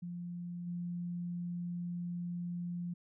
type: tone with level steps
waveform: sine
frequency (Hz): 174.61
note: F3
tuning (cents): 0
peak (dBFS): -39 / -36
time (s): 0.02-2.94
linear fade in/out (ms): 10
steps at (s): 0.66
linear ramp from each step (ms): 20
effects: none